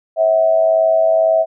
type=tone with amplitude modulation; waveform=sine; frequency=650 Hz; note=E5; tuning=24 cents flat; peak=-7 dBFS; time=0.16-1.46 s; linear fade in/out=50 ms; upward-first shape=sine; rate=102 Hz; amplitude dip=65%; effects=none

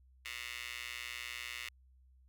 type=tone with high-pass filter; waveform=15% pulse; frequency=120 Hz; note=B2; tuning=49 cents flat; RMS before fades=-44 dBFS; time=0.25-1.69 s; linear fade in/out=5 ms; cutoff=2300 Hz; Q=3; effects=added 64 Hz sine -61 dBFS peak until 2.28 s

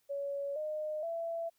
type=tone with pitch steps; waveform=sine; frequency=562 / 612.9 / 668.3 Hz; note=C#5 / D#5 / E5; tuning=+24 / -26 / +24 cents; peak=-34 dBFS; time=0.09-1.5 s; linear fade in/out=20 ms; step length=470 ms; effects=white hiss -75 dBFS RMS until 1.58 s

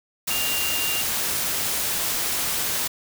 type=tone in noise; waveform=sine; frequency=2794 Hz; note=F7; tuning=in tune; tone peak=-27 dBFS; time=0.3-1.02 s; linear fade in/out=10 ms; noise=white; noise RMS=-25 dBFS; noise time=0.27-2.88 s; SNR=-5 dB; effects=none

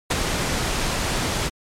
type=noise with ADSR envelope; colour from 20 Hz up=pink; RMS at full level=-18 dBFS; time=0.1-1.5 s; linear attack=11 ms; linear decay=23 ms; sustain=-5 dB; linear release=31 ms; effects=low-pass 9000 Hz 12 dB/octave + MP3 96 kbps

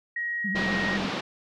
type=tone with pitch glide; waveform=sine; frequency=1893 to 1875.6 Hz; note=A#6 to A#6; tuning=+26 to +10 cents; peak=-27 dBFS; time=0.16-0.97 s; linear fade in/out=5 ms; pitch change=-16 cents; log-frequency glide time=0.59-0.77 s
type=tone with vibrato; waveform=sine; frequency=196 Hz; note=G3; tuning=in tune; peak=-29 dBFS; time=0.44-1.09 s; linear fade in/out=10 ms; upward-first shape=triangle; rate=12 Hz; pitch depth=120 cents each way
type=band-pass noise; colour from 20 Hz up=pink; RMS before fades=-31 dBFS; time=0.55-1.21 s; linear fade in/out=10 ms; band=150 to 4500 Hz; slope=24 dB/octave
type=click train; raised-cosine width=2 ms; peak=-25 dBFS; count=23; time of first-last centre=0.55-1.044 s; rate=44.5 Hz
effects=none

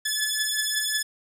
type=beating tone pair; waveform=10% pulse; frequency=1720 / 1725.5 Hz; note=A6 / A6; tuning=-40 / -34 cents; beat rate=5.5 Hz; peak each=-18 dBFS; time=0.05-1.03 s; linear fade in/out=10 ms; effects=none

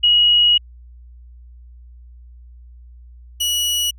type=tone pair in turn; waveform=sine / sawtooth; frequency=2900 / 2925 Hz; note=F#7 / F#7; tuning=-35 / -21 cents; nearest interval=unison; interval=14 cents; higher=second; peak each=-10 / -14 dBFS; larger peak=first; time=0.03-0.58 / 3.4-3.91 s; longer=first; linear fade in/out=10 ms; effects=added 60 Hz sine -39 dBFS peak until 3.98 s

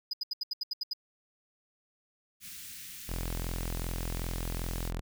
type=tone bursts; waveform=triangle; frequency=4978 Hz; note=D#8; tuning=in tune; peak=-29 dBFS; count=9; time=0.11-0.934 s; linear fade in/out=5 ms; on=24 ms; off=76 ms
type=band-stop noise; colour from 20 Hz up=white; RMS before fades=-45 dBFS; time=2.4-4.92 s; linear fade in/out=50 ms; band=250 to 1700 Hz; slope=24 dB/octave
type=tone; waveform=sawtooth; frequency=42.6 Hz; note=F1; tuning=42 cents flat; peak=-29 dBFS; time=3.08-5.01 s; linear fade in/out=20 ms
effects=none

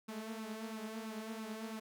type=tone with flanger; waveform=sawtooth; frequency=220 Hz; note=A3; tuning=in tune; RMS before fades=-44 dBFS; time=0.08-1.8 s; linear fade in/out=10 ms; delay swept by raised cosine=0.75 to 6.45 ms; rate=3 Hz; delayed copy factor=+0.6; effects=none

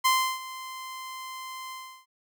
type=tone with ADSR envelope; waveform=sawtooth; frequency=1039 Hz; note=C6; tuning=12 cents flat; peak=-15 dBFS; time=0.04-2.06 s; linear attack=16 ms; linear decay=330 ms; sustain=-18 dB; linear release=340 ms; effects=none

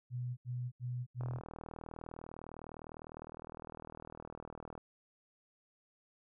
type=tone bursts; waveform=sine; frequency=123.47 Hz; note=B2; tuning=in tune; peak=-36 dBFS; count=4; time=0.1-1.414 s; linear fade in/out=50 ms; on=270 ms; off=78 ms
type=click train; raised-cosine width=1 ms; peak=-32 dBFS; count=143; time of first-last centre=1.21-4.778 s; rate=39.8 Hz
effects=none

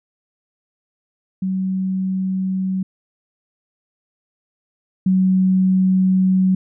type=tone pair in turn; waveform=sine; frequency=188.6 / 187.3 Hz; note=F#3 / F#3; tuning=+33 / +21 cents; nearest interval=unison; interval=12 cents; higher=first; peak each=-18 / -12 dBFS; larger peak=second; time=1.42-2.83 / 5.06-6.55 s; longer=second; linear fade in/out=5 ms; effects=none

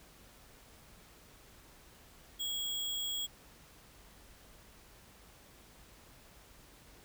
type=tone with sample-and-hold; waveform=sine; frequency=3322 Hz; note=G#7; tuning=in tune; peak=-34 dBFS; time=2.39-3.27 s; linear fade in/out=20 ms; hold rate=11025 Hz; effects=added 50 Hz sine -65 dBFS peak until 7.04 s + pink hiss -59 dBFS RMS until 7.04 s

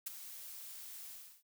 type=noise with ADSR envelope; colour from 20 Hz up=blue; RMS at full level=-38 dBFS; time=0.06-1.43 s; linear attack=10 ms; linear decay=16 ms; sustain=-11 dB; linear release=340 ms; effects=none

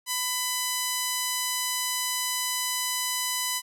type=tone; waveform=5% pulse; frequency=1000 Hz; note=B5; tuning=21 cents sharp; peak=-14 dBFS; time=0.06-3.62 s; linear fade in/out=50 ms; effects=none

